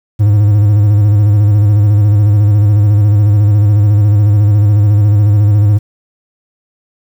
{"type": "tone with vibrato", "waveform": "triangle", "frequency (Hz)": 103.7, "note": "G#2", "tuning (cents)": -2, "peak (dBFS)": -3, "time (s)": [0.19, 5.79], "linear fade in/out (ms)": 20, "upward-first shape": "square", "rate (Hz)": 14, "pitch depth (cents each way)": 44, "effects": ["7-bit"]}